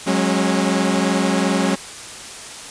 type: chord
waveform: sawtooth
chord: F# suspended second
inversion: none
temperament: equal with one note detuned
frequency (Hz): 185 / 207.7 / 272.3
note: F#3 / G#3 / C#4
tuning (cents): 0 / 0 / -31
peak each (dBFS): -16 / -17 / -17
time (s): 0.06-1.76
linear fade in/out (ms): 20
effects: white hiss -34 dBFS RMS until 2.7 s + resampled to 22050 Hz